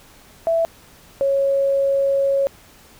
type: tone pair in turn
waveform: sine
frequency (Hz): 662 / 550.7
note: E5 / C#5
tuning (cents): +7 / -11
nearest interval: minor third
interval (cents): 318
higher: first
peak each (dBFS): -15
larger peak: neither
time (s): 0.47-0.65 / 1.21-2.47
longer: second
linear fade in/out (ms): 0
effects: pink hiss -48 dBFS RMS until 2.99 s